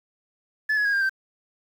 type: tone with pitch steps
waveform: sine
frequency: 1729 / 1684.6 / 1641.4 / 1599.3 / 1558.3 Hz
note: A6 / G#6 / G#6 / G6 / G6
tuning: -31 / +24 / -21 / +34 / -11 cents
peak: -17 dBFS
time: 0.69-1.095 s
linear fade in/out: 10 ms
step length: 81 ms
effects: tanh soft clip ceiling -19 dBFS + 8-bit